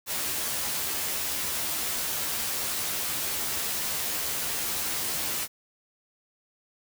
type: noise with comb filter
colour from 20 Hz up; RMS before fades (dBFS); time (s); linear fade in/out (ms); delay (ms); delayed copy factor
white; -30; 0.06-5.48; 50; 13; +0.65
effects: none